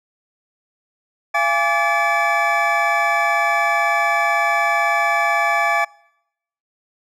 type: tone cluster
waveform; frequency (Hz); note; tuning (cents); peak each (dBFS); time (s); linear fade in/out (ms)
triangle; 685 / 821 / 1158 / 1723 / 2306; F5 / G#5 / D6 / A6 / D7; -34 / -20 / -25 / -37 / -32; -20; 1.34-5.85; 10
effects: noise-tail reverb RT60 0.8 s tail -24 dB re dry